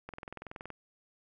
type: click train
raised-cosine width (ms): 0.5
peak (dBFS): -27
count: 14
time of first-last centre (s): 0.09-0.703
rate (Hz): 21.2
effects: none